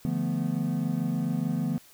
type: chord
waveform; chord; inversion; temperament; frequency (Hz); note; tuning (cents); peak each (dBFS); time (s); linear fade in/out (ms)
triangle; B half-diminished seventh; first; equal with one note detuned; 146.83 / 171.52 / 220 / 246.9; D3 / F3 / A3 / B3; 0 / -31 / 0 / 0; -30 / -28 / -30 / -29; 0.05-1.78; 0
effects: white hiss -55 dBFS RMS until 1.93 s